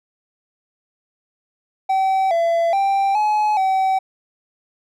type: tone with pitch steps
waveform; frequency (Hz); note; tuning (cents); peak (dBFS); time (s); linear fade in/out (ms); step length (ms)
triangle; 767 / 673 / 786 / 848 / 764; G5 / E5 / G5 / G#5 / G5; -38 / +36 / +4 / +36 / -45; -13; 1.89-3.99; 10; 420
effects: none